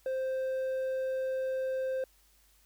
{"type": "tone with hard clipping", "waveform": "sine", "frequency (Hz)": 523.3, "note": "C5", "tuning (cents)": 0, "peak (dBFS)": -31, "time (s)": [0.06, 2.04], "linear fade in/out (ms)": 2, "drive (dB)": 3, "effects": ["added 50 Hz sine -66 dBFS peak until 2.65 s", "white hiss -66 dBFS RMS until 2.65 s"]}